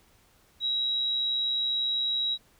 sine tone, 3858 Hz, B7, 41 cents flat, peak -25 dBFS, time 0.6-2.38 s, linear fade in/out 50 ms, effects pink hiss -62 dBFS RMS until 2.59 s

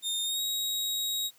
sawtooth tone with pitch glide, 3652 to 3798 Hz, A#7 to A#7, -36 to +32 cents, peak -26 dBFS, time 0.02-1.31 s, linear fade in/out 50 ms, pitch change +68 cents, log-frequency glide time 0.24-0.41 s, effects white hiss -61 dBFS RMS until 1.38 s + high-pass 100 Hz 12 dB/octave

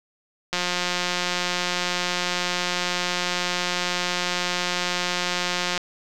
click train, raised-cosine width 0.2 ms, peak -7 dBFS, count 935, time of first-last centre 0.53-5.777 s, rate 178 Hz, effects none

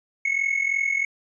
triangle tone with amplitude modulation, 2194 Hz, C#7, 18 cents flat, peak -15 dBFS, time 0.25-1.05 s, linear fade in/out 5 ms, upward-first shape sine, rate 43 Hz, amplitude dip 80%, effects tanh soft clip ceiling -13 dBFS + resampled to 22050 Hz

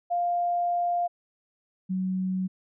sine tone pair in turn, 700 / 186.7 Hz, F5 / F#3, +4 / +16 cents, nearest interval octave + major seventh, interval 2288 cents, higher first, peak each -23 / -25 dBFS, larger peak first, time 0.1-1.08 / 1.89-2.48 s, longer first, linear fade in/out 20 ms, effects none

